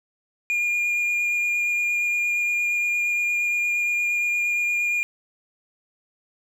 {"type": "tone with vibrato", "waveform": "triangle", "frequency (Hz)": 2420, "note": "D#7", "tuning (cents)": -49, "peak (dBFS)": -19, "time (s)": [0.5, 5.03], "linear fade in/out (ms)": 0, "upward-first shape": "sine", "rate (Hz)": 8.6, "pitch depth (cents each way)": 10, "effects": []}